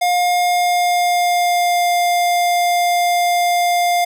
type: tone with pitch glide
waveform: square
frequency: 711 to 702.8 Hz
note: F5 to F5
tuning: +31 to +11 cents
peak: -14 dBFS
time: 0.01-4.05 s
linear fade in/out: 10 ms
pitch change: -20 cents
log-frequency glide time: 0.41-1.88 s
effects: none